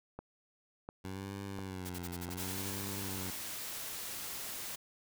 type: click train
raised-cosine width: 1 ms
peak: -29 dBFS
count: 4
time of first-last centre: 0.19-2.288 s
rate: 1.43 Hz
type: tone with vibrato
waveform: 15% pulse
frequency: 93.1 Hz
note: F#2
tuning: 11 cents sharp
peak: -34 dBFS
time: 1.04-3.31 s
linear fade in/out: 10 ms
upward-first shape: sine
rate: 0.69 Hz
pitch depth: 110 cents each way
type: noise bursts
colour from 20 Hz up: white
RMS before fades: -45 dBFS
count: 10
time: 1.85-2.707 s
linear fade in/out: 10 ms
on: 47 ms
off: 43 ms
type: noise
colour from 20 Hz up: white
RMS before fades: -42 dBFS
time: 2.37-4.76 s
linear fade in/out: 10 ms
effects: none